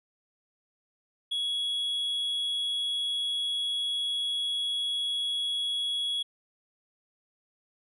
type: tone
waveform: triangle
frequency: 3347 Hz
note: G#7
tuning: 13 cents sharp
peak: -26 dBFS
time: 1.31-6.23 s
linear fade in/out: 10 ms
effects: resampled to 24000 Hz